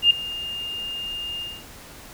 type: tone with ADSR envelope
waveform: sine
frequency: 2818 Hz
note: F7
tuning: 15 cents sharp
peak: -9 dBFS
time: 0.02-1.64 s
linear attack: 84 ms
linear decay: 7 ms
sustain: -19 dB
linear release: 230 ms
effects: pink hiss -43 dBFS RMS until 2.13 s